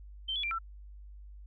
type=tone with pitch steps; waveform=sine; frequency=3115 / 3392 / 2364 / 1342 Hz; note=G7 / G#7 / D7 / E6; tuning=-12 / +36 / +11 / +31 cents; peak=-31 dBFS; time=0.28-0.588 s; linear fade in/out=10 ms; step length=77 ms; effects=added 50 Hz sine -46 dBFS peak until 1.46 s